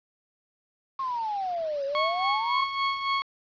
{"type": "exponential two-way sweep", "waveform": "sine", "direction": "down then up", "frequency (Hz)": [1091, 543, 1091], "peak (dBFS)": -27, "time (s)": [0.99, 2.64], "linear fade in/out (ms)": 5, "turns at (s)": 1.85}
{"type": "tone with tremolo", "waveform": "sawtooth", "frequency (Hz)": 1100, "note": "C#6", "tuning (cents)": -14, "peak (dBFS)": -19, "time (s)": [1.95, 3.22], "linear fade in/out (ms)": 0, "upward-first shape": "sine", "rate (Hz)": 3.6, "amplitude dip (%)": 60}
{"effects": ["resampled to 11025 Hz", "8-bit"]}